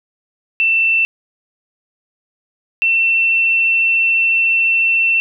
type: tone pair in turn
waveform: sine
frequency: 2677 / 2693 Hz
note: E7 / E7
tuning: +26 / +36 cents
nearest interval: unison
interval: 10 cents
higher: second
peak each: -11 dBFS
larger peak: neither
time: 0.6-1.05 / 2.82-5.2 s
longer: second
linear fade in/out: 0 ms
effects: none